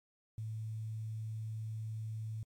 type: tone with quantisation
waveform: sine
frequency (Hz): 110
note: A2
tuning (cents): 0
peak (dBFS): -38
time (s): 0.38-2.43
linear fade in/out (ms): 0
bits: 11
effects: AAC 64 kbps